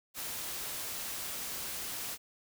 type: noise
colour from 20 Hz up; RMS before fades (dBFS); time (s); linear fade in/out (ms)
white; -39; 0.14-2.18; 50
effects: none